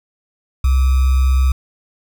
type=tone with sample-and-hold; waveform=sine; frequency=65.41 Hz; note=C2; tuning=in tune; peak=-10 dBFS; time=0.64-1.52 s; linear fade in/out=5 ms; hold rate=1225 Hz; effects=none